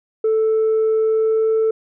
sine tone with pitch glide, 440 to 442.5 Hz, A4 to A4, 0 to +10 cents, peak -12 dBFS, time 0.24-1.71 s, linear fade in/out 5 ms, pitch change +10 cents, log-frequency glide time 0.98-1.52 s, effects tanh soft clip ceiling -12 dBFS

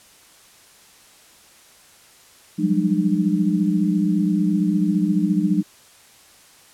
sine tone cluster, 176.6 / 190.9 / 205.5 / 302.6 Hz, F3 / G3 / G#3 / D#4, +20 / -46 / -18 / -48 cents, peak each -22 dBFS, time 2.58-5.63 s, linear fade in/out 20 ms, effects white hiss -50 dBFS RMS until 6.73 s + low-pass 11000 Hz 12 dB/octave

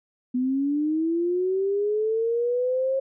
sine linear sweep, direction up, 246.9 to 540 Hz, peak -21 dBFS, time 0.34-3 s, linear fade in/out 10 ms, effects none

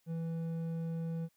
sine tone with hard clipping, 164.81 Hz, E3, in tune, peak -36 dBFS, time 0.06-1.29 s, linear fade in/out 50 ms, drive 6 dB, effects white hiss -75 dBFS RMS until 1.36 s

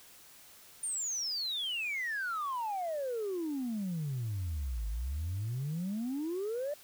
sine exponential two-way sweep, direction down then up, 9220 to 51 to 606 Hz, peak -31 dBFS, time 0.83-6.74 s, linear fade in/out 5 ms, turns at 4.88 s, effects tanh soft clip ceiling -30 dBFS + white hiss -56 dBFS RMS until 6.83 s

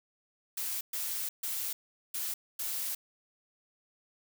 blue noise bursts at uneven times, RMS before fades -35 dBFS, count 5, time 0.57-0.81 / 0.93-1.29 / 1.43-1.73 / 2.14-2.34 / 2.59-2.95 s, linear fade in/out 5 ms, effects none

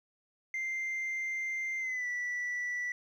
sine tone with pitch glide, 2091 to 1962.3 Hz, C7 to B6, -2 to -12 cents, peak -30 dBFS, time 0.54-2.92 s, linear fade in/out 2 ms, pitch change -110 cents, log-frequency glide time 1.79-2.07 s, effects tanh soft clip ceiling -31 dBFS + 11-bit

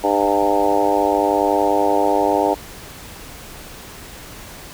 harmonic tone with a mistuned harmonic, 100.8 Hz, G2, 49 cents sharp, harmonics 3 / 4 / 5 / 6 / 7 / 8 / 9, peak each -22 / -22 / -22 / -22 / -22 / -22 / -22 dBFS, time 0.03-2.55 s, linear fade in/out 20 ms, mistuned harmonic 8, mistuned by +23 cents, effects pink hiss -37 dBFS RMS until 4.73 s

